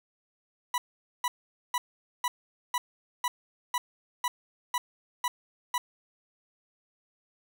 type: tone bursts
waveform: 40% pulse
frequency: 982 Hz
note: B5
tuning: 10 cents flat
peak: -25 dBFS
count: 11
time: 0.74-5.78 s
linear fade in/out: 2 ms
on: 40 ms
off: 460 ms
effects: none